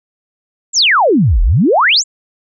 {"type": "exponential two-way sweep", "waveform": "sine", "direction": "down then up", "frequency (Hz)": [7880, 36.71, 7880], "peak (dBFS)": -7, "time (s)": [0.73, 2.04], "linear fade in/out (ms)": 50, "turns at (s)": 1.42, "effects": []}